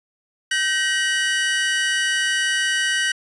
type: tone cluster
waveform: 45% pulse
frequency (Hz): 1546 / 1892 / 2951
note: G6 / A#6 / F#7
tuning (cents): -24 / +25 / -5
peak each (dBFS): -23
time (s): 0.51-3.12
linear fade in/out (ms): 5
effects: resampled to 22050 Hz + 9-bit